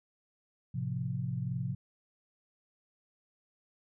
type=chord; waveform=sine; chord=F major; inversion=first; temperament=just; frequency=109.13 / 130.96 / 174.61 Hz; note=A2 / C3 / F3; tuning=-14 / +2 / 0 cents; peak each=-38 / -34 / -38 dBFS; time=0.74-1.75 s; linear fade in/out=10 ms; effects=none